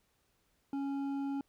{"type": "tone with hard clipping", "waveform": "sine", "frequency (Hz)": 277.2, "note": "C#4", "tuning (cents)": 0, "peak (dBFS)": -35, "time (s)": [0.73, 1.41], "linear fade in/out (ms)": 2, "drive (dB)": 7, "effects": ["pink hiss -75 dBFS RMS until 1.48 s"]}